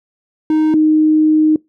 triangle / sine tone pair in turn, 311.1 / 309.8 Hz, D#4 / D#4, 0 / -7 cents, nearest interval unison, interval 7 cents, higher first, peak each -8 dBFS, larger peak neither, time 0.5-0.74 / 0.74-1.56 s, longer second, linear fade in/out 2 ms, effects noise-tail reverb RT60 0.2 s tail -24 dB re dry

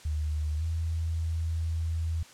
sine tone with pitch glide, 76.3 to 81.78 Hz, D#2 to E2, -33 to -13 cents, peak -27 dBFS, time 0.05-2.23 s, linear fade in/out 5 ms, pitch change +120 cents, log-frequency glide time 0.58-0.63 s, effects white hiss -52 dBFS RMS until 2.33 s + low-pass 8000 Hz 12 dB/octave

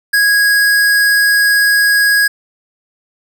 square tone, 1653 Hz, G#6, 9 cents flat, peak -9 dBFS, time 0.13-2.28 s, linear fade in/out 10 ms, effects none

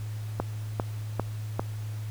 click train, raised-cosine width 1 ms, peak -12 dBFS, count 4, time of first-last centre 0.4-1.595 s, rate 2.51 Hz, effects added 107 Hz sine -32 dBFS peak until 2.1 s + pink hiss -50 dBFS RMS until 2.1 s

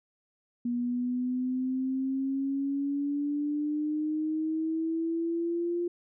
sine exponential sweep, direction up, 240 to 349.2 Hz, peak -27 dBFS, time 0.65-5.88 s, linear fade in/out 5 ms, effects none

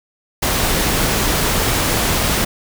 pink noise, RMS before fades -17 dBFS, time 0.42-2.45 s, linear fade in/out 10 ms, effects none

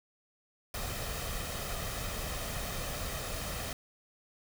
pink noise with comb filter, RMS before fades -37 dBFS, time 0.74-3.73 s, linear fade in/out 2 ms, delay 1.6 ms, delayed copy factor +0.5, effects none

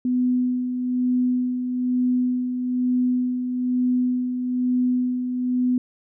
sine tone with tremolo, 250 Hz, B3, 21 cents sharp, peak -17 dBFS, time 0.05-5.78 s, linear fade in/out 2 ms, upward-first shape sine, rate 1.1 Hz, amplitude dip 50%, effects none

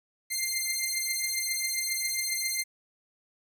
10% pulse beating tone pair, 2093 / 2100.4 Hz, C7 / C7, 0 / +6 cents, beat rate 7.4 Hz, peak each -22 / -22 dBFS, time 0.3-2.64 s, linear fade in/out 20 ms, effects none

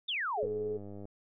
sine exponential sweep, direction down, 3729 to 440 Hz, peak -31 dBFS, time 0.08-0.47 s, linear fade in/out 10 ms
sine tone, 424.3 Hz, G#4, 37 cents sharp, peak -32 dBFS, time 0.37-0.78 s, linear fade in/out 20 ms
click train, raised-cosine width 2 ms, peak -33 dBFS, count 64, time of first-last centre 0.43-1.054 s, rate 101 Hz
effects none

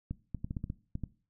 clicks, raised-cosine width 5 ms, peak -23 dBFS, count 9, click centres 0.11 / 0.347 / 0.445 / 0.509 / 0.568 / 0.641 / 0.701 / 0.954 / 1.037 s, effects noise-tail reverb RT60 0.4 s tail -19 dB re dry

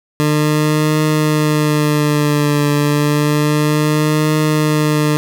20% pulse tone with vibrato, 150 Hz, D3, 37 cents sharp, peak -7 dBFS, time 0.2-5.17 s, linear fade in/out 0 ms, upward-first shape triangle, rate 0.3 Hz, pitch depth 48 cents each way, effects none

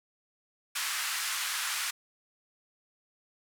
pink band-pass noise, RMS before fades -33 dBFS, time 0.75-1.91 s, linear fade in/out 10 ms, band 1200 to 13000 Hz, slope 24 dB/octave, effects none

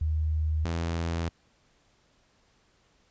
sine / sawtooth tone pair in turn, 77.78 / 83.57 Hz, D#2 / E2, 0 / +24 cents, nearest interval minor second, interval 124 cents, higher second, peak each -24 dBFS, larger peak neither, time 0.01-0.65 / 0.65-1.29 s, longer neither, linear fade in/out 5 ms, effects pink hiss -66 dBFS RMS until 3.1 s + resampled to 16000 Hz

